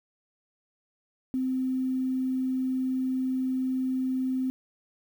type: tone with quantisation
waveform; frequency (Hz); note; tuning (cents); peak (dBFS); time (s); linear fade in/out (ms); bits
sine; 259.3; C4; -15; -25; 1.34-4.5; 0; 9
effects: none